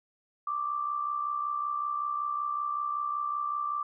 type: tone with amplitude modulation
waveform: sine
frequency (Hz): 1174.7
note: D6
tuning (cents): 0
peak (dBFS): -26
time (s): 0.47-3.83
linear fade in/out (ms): 5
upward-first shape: sine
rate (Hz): 65.3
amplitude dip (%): 60
effects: none